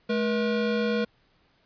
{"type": "tone pair together", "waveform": "square", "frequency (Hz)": [214, 480.4], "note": ["A3", "B4"], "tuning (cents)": [-48, -48], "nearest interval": "octave + major second", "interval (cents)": 1400, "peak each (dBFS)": -27, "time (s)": [0.09, 1.05], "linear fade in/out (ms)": 10, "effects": ["pink hiss -65 dBFS RMS until 1.65 s", "resampled to 11025 Hz"]}